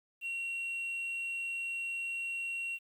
sine tone, 2739 Hz, F7, 34 cents flat, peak -32 dBFS, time 0.21-2.79 s, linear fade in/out 50 ms, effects tanh soft clip ceiling -33 dBFS + 10-bit

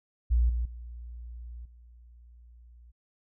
sine tone with level steps, 59.2 Hz, A#1, 27 cents sharp, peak -20 / -26 / -39 / -50 dBFS, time 0.3-2.92 s, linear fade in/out 20 ms, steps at 0.49 / 0.65 / 1.65 s, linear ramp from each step 5 ms, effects none

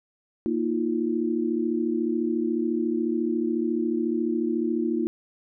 sine chord, Bb suspended fourth, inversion none, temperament equal with one note detuned, 233.1 / 315.1 / 349.2 Hz, Bb3 / Eb4 / F4, 0 / +22 / 0 cents, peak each -27 dBFS, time 0.46-5.07 s, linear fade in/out 0 ms, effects none

